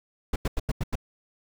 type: noise bursts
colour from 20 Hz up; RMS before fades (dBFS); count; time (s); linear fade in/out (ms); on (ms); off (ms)
brown; -25; 6; 0.33-0.955; 5; 30; 89
effects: none